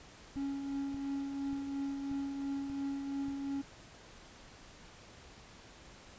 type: tone with tremolo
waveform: triangle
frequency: 277.2 Hz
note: C#4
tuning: in tune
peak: -31 dBFS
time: 0.36-3.62 s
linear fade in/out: 10 ms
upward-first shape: triangle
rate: 2.9 Hz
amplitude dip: 45%
type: click train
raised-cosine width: 5 ms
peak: -36 dBFS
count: 6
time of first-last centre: 0.36-3.284 s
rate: 1.71 Hz
effects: pink hiss -55 dBFS RMS until 6.18 s + resampled to 16000 Hz